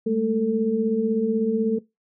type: tone cluster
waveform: sine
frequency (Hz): 206.3 / 222.4 / 445.7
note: G#3 / A3 / A4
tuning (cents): -11 / +19 / +22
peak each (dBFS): -28 / -23 / -22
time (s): 0.06-1.79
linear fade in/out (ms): 10
effects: noise-tail reverb RT60 0.2 s tail -20 dB re dry